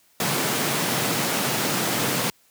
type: high-pass noise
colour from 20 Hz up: pink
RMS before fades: -24 dBFS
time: 0.2-2.3 s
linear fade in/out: 2 ms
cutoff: 120 Hz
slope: 48 dB/octave
effects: white hiss -60 dBFS RMS until 2.5 s + high-pass 60 Hz 12 dB/octave